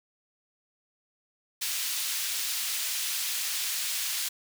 pink high-pass noise, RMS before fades -31 dBFS, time 1.61-4.29 s, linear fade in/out 10 ms, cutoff 3000 Hz, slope 12 dB/octave, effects none

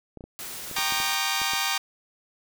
clicks, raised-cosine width 2 ms, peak -27 dBFS, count 9, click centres 0.173 / 0.208 / 0.24 / 0.713 / 0.785 / 0.923 / 1.002 / 1.417 / 1.535 s
white noise, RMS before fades -37 dBFS, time 0.39-1.15 s, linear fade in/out 0 ms
10% pulse chord, Eb dominant seventh, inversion first, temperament equal with one note detuned, 784 / 932.3 / 1108.7 / 1213.3 Hz, G5 / Bb5 / Db6 / Eb6, 0 / 0 / 0 / -44 cents, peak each -21 / -21 / -24 / -21 dBFS, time 0.76-1.78 s, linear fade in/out 5 ms
effects none

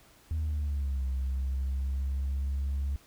sine exponential two-way sweep, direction down then up, 80 to 65.41 to 69.6 Hz, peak -26 dBFS, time 0.31-2.96 s, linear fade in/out 0 ms, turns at 1.05 s, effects tanh soft clip ceiling -26 dBFS + pink hiss -59 dBFS RMS until 3.06 s

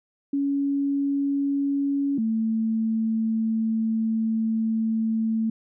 sine tone pair in turn, 280 / 222.7 Hz, C#4 / A3, +18 / +21 cents, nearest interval major third, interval 397 cents, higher first, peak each -21 dBFS, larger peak neither, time 0.33-2.18 / 2.18-5.5 s, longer second, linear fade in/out 5 ms, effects none

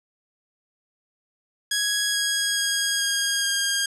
10% pulse tone with pitch steps, 1661.2 / 1649.7 / 1638.3 / 1627 / 1615.8 Hz, G#6 / G#6 / G#6 / G#6 / G#6, 0 / -12 / -24 / -36 / -48 cents, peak -12 dBFS, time 1.71-3.86 s, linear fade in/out 5 ms, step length 430 ms, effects low-pass 10000 Hz 12 dB/octave

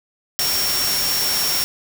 sine tone in noise, 5520 Hz, F8, 21 cents flat, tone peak -21 dBFS, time 0.39-1.64 s, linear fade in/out 0 ms, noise white, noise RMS -22 dBFS, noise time 0.39-1.64 s, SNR -2 dB, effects none

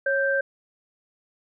sine tone pair together, 550.5 / 1568 Hz, C#5 / G6, -12 / 0 cents, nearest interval octave + tritone, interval 1812 cents, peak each -23 dBFS, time 0.06-0.41 s, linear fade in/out 5 ms, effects none

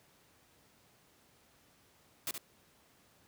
white noise with echo, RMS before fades -36 dBFS, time 2.27-2.31 s, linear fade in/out 2 ms, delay 70 ms, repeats 1, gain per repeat -6 dB, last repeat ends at 2.38 s, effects pink hiss -66 dBFS RMS until 3.27 s + high-pass 80 Hz 12 dB/octave

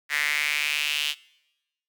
sawtooth tone with high-pass filter sweep, 148.1 Hz, D3, 15 cents sharp, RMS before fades -26 dBFS, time 0.09-1.15 s, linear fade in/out 50 ms, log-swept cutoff 1900 to 3000 Hz, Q 4.7, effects noise-tail reverb RT60 1.0 s tail -24 dB re dry

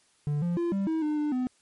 triangle tone with pitch steps, 146.9 / 173.4 / 343.3 / 196.6 / 320.6 / 301.9 / 298.2 / 252.9 Hz, D3 / F3 / F4 / G3 / E4 / D4 / D4 / B3, +1 / -12 / -30 / +5 / -48 / +48 / +27 / +41 cents, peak -23 dBFS, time 0.27-1.47 s, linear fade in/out 0 ms, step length 150 ms, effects white hiss -65 dBFS RMS until 1.61 s + MP3 48 kbps

